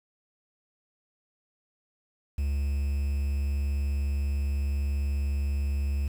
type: tone with quantisation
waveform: triangle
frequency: 70.4 Hz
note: C#2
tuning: 27 cents sharp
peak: -23 dBFS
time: 2.38-6.08 s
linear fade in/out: 5 ms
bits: 8
effects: none